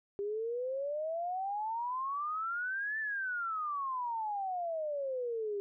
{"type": "exponential two-way sweep", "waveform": "sine", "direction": "up then down", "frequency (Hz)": [397.1, 1779, 397.1], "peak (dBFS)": -33, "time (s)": [0.19, 5.6], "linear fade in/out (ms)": 0, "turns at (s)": 2.99, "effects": []}